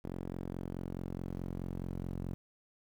sawtooth tone with band-pass filter sweep, 44.7 Hz, F1, 41 cents sharp, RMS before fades -40 dBFS, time 0.04-2.34 s, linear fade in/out 0 ms, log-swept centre 280 to 180 Hz, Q 0.85, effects 10-bit

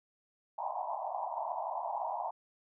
white band-pass noise, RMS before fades -37 dBFS, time 0.58-2.31 s, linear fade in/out 10 ms, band 630 to 1000 Hz, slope 96 dB/octave, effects none

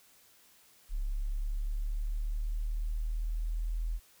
sine exponential sweep, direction up, 34.65 to 41.2 Hz, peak -30 dBFS, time 0.89-4 s, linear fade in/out 50 ms, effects white hiss -62 dBFS RMS until 4.2 s

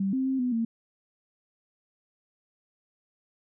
sine tone with pitch steps, 194.6 / 262.7 / 265 / 249.1 / 228.4 Hz, G3 / C4 / C4 / B3 / A#3, -12 / +7 / +22 / +15 / -35 cents, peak -24 dBFS, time 0-0.65 s, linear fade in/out 5 ms, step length 130 ms, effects none

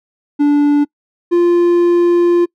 triangle tone pair in turn, 290.7 / 347.6 Hz, D4 / F4, -18 / -8 cents, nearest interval minor third, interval 310 cents, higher second, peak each -6 dBFS, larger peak neither, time 0.39-0.85 / 1.31-2.46 s, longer second, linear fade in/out 20 ms, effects noise-tail reverb RT60 0.1 s tail -25 dB re dry

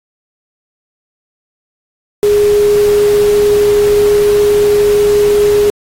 sine tone in noise, 413.1 Hz, G#4, 9 cents flat, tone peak -6 dBFS, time 2.23-5.7 s, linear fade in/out 0 ms, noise pink, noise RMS -24 dBFS, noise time 2.23-5.7 s, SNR +15 dB, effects AAC 48 kbps

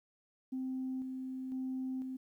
sine tone with tremolo, 260.1 Hz, C4, 10 cents flat, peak -34 dBFS, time 0.52-2.17 s, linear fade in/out 10 ms, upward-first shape square, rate 1 Hz, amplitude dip 35%, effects tanh soft clip ceiling -31 dBFS + 12-bit

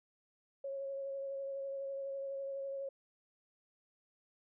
sine tone with vibrato, 548 Hz, C#5, 20 cents flat, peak -38 dBFS, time 0.64-2.89 s, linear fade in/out 5 ms, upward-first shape sine, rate 12 Hz, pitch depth 17 cents each way, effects none

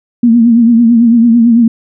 sine tone with vibrato, 233.1 Hz, A#3, in tune, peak -3 dBFS, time 0.23-1.68 s, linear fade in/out 5 ms, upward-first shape triangle, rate 9 Hz, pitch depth 79 cents each way, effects none

